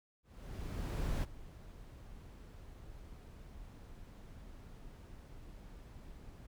brown noise with ADSR envelope, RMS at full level -34 dBFS, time 0.23-6.47 s, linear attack 1000 ms, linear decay 22 ms, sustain -18 dB, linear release 13 ms, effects none

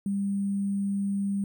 sine tone with sample-and-hold, 198.7 Hz, G3, 24 cents sharp, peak -25 dBFS, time 0.06-1.44 s, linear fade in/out 2 ms, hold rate 8820 Hz, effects none

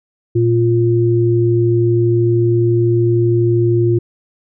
sine tone pair together, 116.54 / 349.2 Hz, A#2 / F4, 0 / 0 cents, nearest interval octave + perfect fifth, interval 1900 cents, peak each -13 dBFS, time 0.35-3.99 s, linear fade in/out 10 ms, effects none

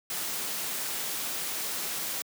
white noise, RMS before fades -33 dBFS, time 0.1-2.22 s, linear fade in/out 2 ms, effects high-pass 150 Hz 12 dB/octave

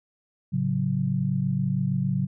sine chord, F# minor, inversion first, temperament equal, 110 / 138.59 / 185 Hz, A2 / C#3 / F#3, 0 / 0 / 0 cents, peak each -31 / -25 / -26 dBFS, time 0.52-2.27 s, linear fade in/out 20 ms, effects none

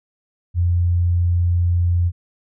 sine tone, 87.31 Hz, F2, in tune, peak -14 dBFS, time 0.54-2.12 s, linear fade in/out 50 ms, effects none

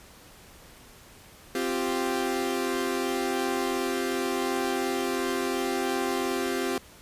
sawtooth chord, C suspended fourth, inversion none, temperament equal, 261.6 / 349.2 / 392 Hz, C4 / F4 / G4, 0 / 0 / 0 cents, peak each -27 / -27 / -26 dBFS, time 1.55-6.78 s, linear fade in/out 2 ms, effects pink hiss -51 dBFS RMS until 7.01 s + resampled to 32000 Hz

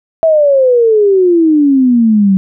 sine exponential sweep, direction down, 659.3 to 187.8 Hz, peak -5 dBFS, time 0.23-2.37 s, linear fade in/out 0 ms, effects none

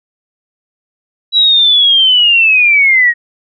sine linear sweep, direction down, 3925 to 1864.7 Hz, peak -5 dBFS, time 1.32-3.14 s, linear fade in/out 50 ms, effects none

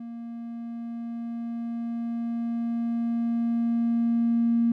triangle tone with level ramp, 233.1 Hz, A#3, in tune, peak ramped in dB -33 to -15 dBFS, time 0-4.72 s, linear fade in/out 5 ms, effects tanh soft clip ceiling -17 dBFS

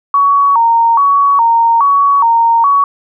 sine tone with vibrato, 1019 Hz, C6, 46 cents flat, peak -6 dBFS, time 0.14-2.84 s, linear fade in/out 2 ms, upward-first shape square, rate 1.2 Hz, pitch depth 170 cents each way, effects none

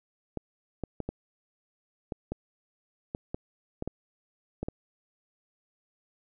clicks, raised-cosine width 2 ms, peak -19 dBFS, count 12, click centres 0.373 / 0.837 / 1.003 / 1.09 / 2.122 / 2.32 / 3.149 / 3.345 / 3.824 / 3.876 / 4.63 / 4.685 s, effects none

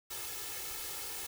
white noise with comb filter, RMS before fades -41 dBFS, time 0.1-1.27 s, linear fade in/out 10 ms, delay 2.3 ms, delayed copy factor +0.9, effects none

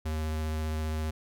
square tone with vibrato, 78.1 Hz, D#2, 7 cents sharp, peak -30 dBFS, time 0.05-1.11 s, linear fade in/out 10 ms, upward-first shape sine, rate 15 Hz, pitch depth 11 cents each way, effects none

